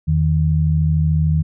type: tone pair together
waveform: sine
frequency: 82.7 / 156.12 Hz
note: E2 / D#3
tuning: +6 / +6 cents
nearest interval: major seventh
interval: 1100 cents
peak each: -17 / -15 dBFS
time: 0.07-1.43 s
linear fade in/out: 20 ms
effects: none